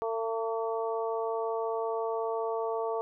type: harmonic tone with a mistuned harmonic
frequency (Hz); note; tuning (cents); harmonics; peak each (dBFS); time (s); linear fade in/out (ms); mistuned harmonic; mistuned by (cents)
225.5; A3; +43; 2 / 3 / 4 / 5; -31 / -35 / -37 / -39; 0.02-3.01; 0; 5; +16
effects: none